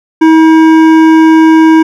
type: tone with hard clipping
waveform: triangle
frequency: 320.2 Hz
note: D#4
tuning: 50 cents sharp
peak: -3 dBFS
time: 0.21-1.83 s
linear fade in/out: 10 ms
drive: 16 dB
effects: none